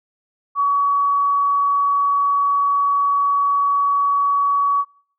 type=tone; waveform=sine; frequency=1131 Hz; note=C#6; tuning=34 cents sharp; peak=-14 dBFS; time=0.55-4.85 s; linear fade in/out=50 ms; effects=noise-tail reverb RT60 0.5 s tail -18 dB re dry